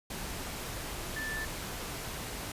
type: tone in noise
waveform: sine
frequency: 1760 Hz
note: A6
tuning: in tune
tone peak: -35 dBFS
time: 1.16-1.45 s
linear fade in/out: 5 ms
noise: pink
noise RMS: -39 dBFS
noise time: 0.1-2.52 s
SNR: +1 dB
effects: resampled to 32000 Hz